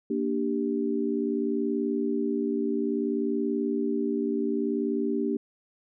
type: chord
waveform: sine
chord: G minor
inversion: first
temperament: equal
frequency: 233.1 / 293.7 / 392 Hz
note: Bb3 / D4 / G4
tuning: 0 / 0 / 0 cents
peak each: -29 dBFS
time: 0.1-5.37 s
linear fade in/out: 5 ms
effects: none